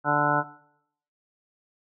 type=harmonic tone; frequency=146.83 Hz; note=D3; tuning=in tune; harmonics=1 / 2 / 3 / 4 / 5 / 6 / 7 / 9 / 10; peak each=-31 / -30 / -36 / -29 / -28 / -27 / -30 / -27 / -27 dBFS; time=0.04-0.44 s; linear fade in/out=50 ms; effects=noise-tail reverb RT60 0.7 s tail -18 dB re dry